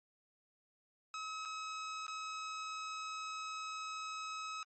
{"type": "tone with dropouts", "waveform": "sawtooth", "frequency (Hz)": 1281, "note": "E6", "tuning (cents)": -50, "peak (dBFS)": -37, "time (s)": [1.14, 4.63], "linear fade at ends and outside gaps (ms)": 1, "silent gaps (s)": [[1.452, 1.456], [2.067, 2.08]], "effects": ["MP3 32 kbps"]}